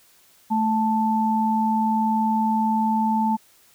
sine tone pair together, 219.8 / 880 Hz, A3 / A5, -2 / 0 cents, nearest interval 2 octaves, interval 2402 cents, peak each -21 dBFS, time 0.5-3.37 s, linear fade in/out 20 ms, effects white hiss -56 dBFS RMS until 3.74 s

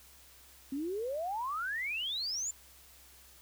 sine exponential sweep, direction up, 261.6 to 7340 Hz, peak -33 dBFS, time 0.72-2.51 s, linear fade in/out 5 ms, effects added 65 Hz sine -63 dBFS peak until 3.41 s + white hiss -58 dBFS RMS until 3.41 s

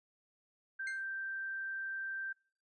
sine tone, 1568 Hz, G6, in tune, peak -37 dBFS, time 0.79-2.33 s, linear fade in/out 10 ms
40% pulse tone with exponential decay, 2103 Hz, C7, 8 cents sharp, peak -38 dBFS, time 0.87-1.05 s, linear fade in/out 2 ms, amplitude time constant 37 ms
effects noise-tail reverb RT60 0.4 s tail -23 dB re dry + resampled to 24000 Hz

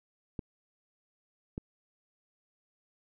clicks, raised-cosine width 3 ms, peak -23 / -23 dBFS, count 2, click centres 0.392 / 1.579 s, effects none

